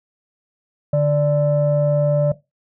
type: tone pair together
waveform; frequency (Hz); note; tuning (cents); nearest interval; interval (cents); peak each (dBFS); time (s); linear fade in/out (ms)
sine; 146.82 / 587.3; D3 / D5; 0 / 0; 2 octaves; 2400; -15; 0.93-2.32; 5
effects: noise-tail reverb RT60 0.2 s tail -17 dB re dry + tanh soft clip ceiling -9 dBFS